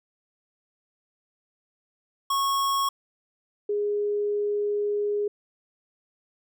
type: tone pair in turn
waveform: square / sine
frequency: 1100 / 413 Hz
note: C#6 / G#4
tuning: -14 / -10 cents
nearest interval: octave + perfect fourth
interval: 1696 cents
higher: first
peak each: -23 dBFS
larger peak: neither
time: 2.3-2.89 / 3.69-5.28 s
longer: second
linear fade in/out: 5 ms
effects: none